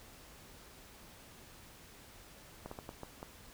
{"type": "slowing click train", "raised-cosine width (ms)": 1, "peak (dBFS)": -29, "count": 6, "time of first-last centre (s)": [2.66, 3.229], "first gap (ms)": 54, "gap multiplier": 1.38, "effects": ["pink hiss -56 dBFS RMS until 3.53 s"]}